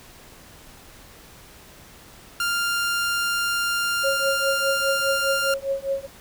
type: tone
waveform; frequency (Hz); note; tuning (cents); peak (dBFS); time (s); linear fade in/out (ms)
sawtooth; 1396.9; F6; 0; -18; 2.4-5.54; 2
type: tone with tremolo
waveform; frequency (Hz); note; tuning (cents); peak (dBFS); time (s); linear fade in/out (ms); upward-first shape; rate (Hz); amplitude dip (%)
sine; 547; C#5; -23; -19; 4.03-6.07; 20; triangle; 4.9; 100
effects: pink hiss -47 dBFS RMS until 6.2 s